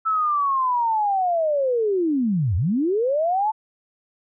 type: linear two-way sweep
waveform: sine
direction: down then up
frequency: 1323 to 79 to 891 Hz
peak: -18 dBFS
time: 0.05-3.52 s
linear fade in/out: 20 ms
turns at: 2.56 s
effects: none